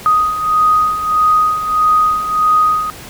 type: beating tone pair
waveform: sine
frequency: 1246 / 1247.6 Hz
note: D#6 / D#6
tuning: +2 / +4 cents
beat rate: 1.6 Hz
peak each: -17 / -11 dBFS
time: 0.06-2.9 s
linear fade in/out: 0 ms
effects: pink hiss -33 dBFS RMS until 3.09 s